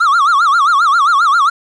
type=tone with vibrato; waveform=triangle; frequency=1243 Hz; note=D#6; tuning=2 cents flat; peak=-6 dBFS; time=0-1.5 s; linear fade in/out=10 ms; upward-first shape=sine; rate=7.5 Hz; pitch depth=220 cents each way; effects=resampled to 22050 Hz + 7-bit